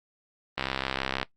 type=click train; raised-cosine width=0.3 ms; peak=-11 dBFS; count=44; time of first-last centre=0.58-1.23 s; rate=66.2 Hz; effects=noise-tail reverb RT60 0.1 s tail -19 dB re dry + Opus 24 kbps